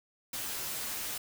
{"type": "noise with comb filter", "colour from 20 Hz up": "white", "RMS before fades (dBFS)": -37, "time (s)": [0.33, 1.18], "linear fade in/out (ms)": 5, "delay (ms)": 12, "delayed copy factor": -0.6, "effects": []}